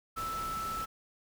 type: tone in noise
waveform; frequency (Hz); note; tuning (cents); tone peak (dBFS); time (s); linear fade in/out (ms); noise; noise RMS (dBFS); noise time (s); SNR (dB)
sine; 1318.5; E6; 0; -34; 0.16-0.86; 20; pink; -43; 0.16-0.86; +6
effects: none